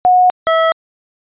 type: tone pair in turn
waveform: sine / 25% pulse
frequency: 729 / 650.9 Hz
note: F#5 / E5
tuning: -26 / -22 cents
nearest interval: major second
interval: 196 cents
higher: first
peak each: -6 dBFS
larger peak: neither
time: 0.05-0.3 / 0.47-0.72 s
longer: neither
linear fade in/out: 0 ms
effects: resampled to 8000 Hz